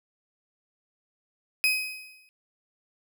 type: tone with exponential decay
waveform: 35% pulse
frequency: 2521 Hz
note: D#7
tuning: 22 cents sharp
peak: -17 dBFS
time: 1.64-2.29 s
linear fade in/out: 0 ms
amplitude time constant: 140 ms
effects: none